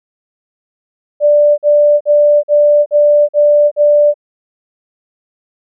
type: tone bursts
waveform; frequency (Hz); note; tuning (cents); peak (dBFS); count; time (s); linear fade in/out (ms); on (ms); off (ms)
sine; 589; D5; +5; -5; 7; 1.2-4.142; 50; 380; 47
effects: none